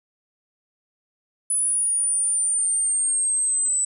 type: exponential sweep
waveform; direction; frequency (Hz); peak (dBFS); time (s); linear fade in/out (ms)
sine; down; 9956 to 7960; -19; 1.5-3.85; 5
effects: none